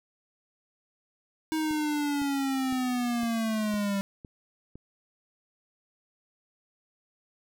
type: linear sweep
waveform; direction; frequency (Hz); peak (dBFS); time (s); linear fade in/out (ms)
square; down; 317.3 to 196; -27; 1.52-4.01; 0
type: click train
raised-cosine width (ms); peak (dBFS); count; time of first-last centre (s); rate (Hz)
3; -31; 7; 1.71-4.756; 1.97
effects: none